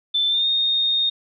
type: tone with pitch glide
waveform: sine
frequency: 3532 to 3688 Hz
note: A7 to A#7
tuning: +6 to -19 cents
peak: -17 dBFS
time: 0.14-1.1 s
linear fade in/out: 10 ms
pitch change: +75 cents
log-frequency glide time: 0.28-0.47 s
effects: none

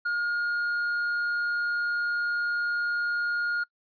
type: tone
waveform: triangle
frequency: 1425 Hz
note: F6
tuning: 34 cents sharp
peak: -23 dBFS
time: 0.05-3.64 s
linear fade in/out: 10 ms
effects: noise-tail reverb RT60 0.1 s tail -26 dB re dry + resampled to 11025 Hz

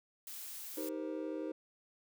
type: noise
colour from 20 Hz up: blue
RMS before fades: -46 dBFS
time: 0.27-0.89 s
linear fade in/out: 2 ms
type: chord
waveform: triangle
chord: C minor seventh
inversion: first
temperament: just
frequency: 314 / 392.4 / 470.9 / 523.3 Hz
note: Eb4 / G4 / Bb4 / C5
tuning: +16 / +2 / +18 / 0 cents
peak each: -38 / -43 / -44 / -42 dBFS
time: 0.77-1.52 s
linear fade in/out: 5 ms
effects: none

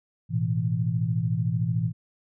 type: chord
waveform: sine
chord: A suspended second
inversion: none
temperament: equal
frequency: 110 / 123.47 / 164.81 Hz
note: A2 / B2 / E3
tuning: 0 / 0 / 0 cents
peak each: -27 dBFS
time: 0.29-1.93 s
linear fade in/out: 50 ms
effects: none

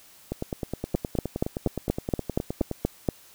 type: two click trains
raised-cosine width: 2 ms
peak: -15 / -9 dBFS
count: 24 / 10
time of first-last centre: 0.32-2.713 / 0.95-3.088 s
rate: 9.61 / 4.21 Hz
effects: white hiss -53 dBFS RMS until 3.34 s

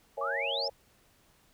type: chord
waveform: sine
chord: A# half-diminished seventh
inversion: none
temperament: equal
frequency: 466.2 / 554.4 / 659.3 / 830.6 Hz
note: A#4 / C#5 / E5 / G#5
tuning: 0 / 0 / 0 / 0 cents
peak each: -40 / -35 / -41 / -39 dBFS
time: 0.17-0.7 s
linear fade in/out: 10 ms
type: exponential sweep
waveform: sine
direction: up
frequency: 1100 to 5480 Hz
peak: -31 dBFS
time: 0.21-0.68 s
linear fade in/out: 5 ms
effects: pink hiss -65 dBFS RMS until 1.53 s

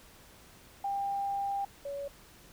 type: tone pair in turn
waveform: sine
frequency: 796 / 563.6 Hz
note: G5 / C#5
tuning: +26 / +29 cents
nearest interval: tritone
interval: 597 cents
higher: first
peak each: -30 / -35 dBFS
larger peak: first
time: 0.84-1.65 / 1.85-2.08 s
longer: first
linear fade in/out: 5 ms
effects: pink hiss -56 dBFS RMS until 2.52 s

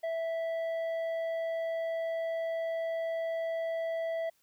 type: tone with tanh clipping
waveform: sine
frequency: 658 Hz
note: E5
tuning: 3 cents flat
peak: -32 dBFS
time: 0.03-4.3 s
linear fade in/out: 10 ms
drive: 7 dB
effects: white hiss -71 dBFS RMS until 4.42 s

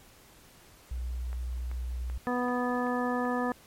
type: tone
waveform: sine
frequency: 61.5 Hz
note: B1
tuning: 7 cents flat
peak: -31 dBFS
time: 0.91-2.18 s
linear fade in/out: 5 ms
type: click train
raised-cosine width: 0.5 ms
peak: -32 dBFS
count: 6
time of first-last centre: 1.33-3.253 s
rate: 2.6 Hz
type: harmonic tone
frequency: 246.9 Hz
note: B3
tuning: in tune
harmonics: 1 / 2 / 3 / 4 / 5 / 7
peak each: -30 / -33 / -35 / -36 / -37 / -38 dBFS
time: 2.27-3.52 s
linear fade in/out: 0 ms
effects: pink hiss -56 dBFS RMS until 3.66 s + MP3 64 kbps

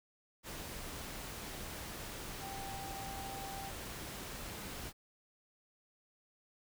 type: tone in noise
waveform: sine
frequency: 784 Hz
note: G5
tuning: in tune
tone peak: -45 dBFS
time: 2.39-3.72 s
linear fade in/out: 50 ms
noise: pink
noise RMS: -45 dBFS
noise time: 0.43-4.93 s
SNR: -3 dB
effects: none

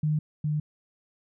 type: tone pair in turn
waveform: sine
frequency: 152.5 / 150.92 Hz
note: D#3 / D3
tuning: -34 / +48 cents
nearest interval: unison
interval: 18 cents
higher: first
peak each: -22 / -24 dBFS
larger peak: first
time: 0.03-0.19 / 0.44-0.6 s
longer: neither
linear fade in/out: 5 ms
effects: none

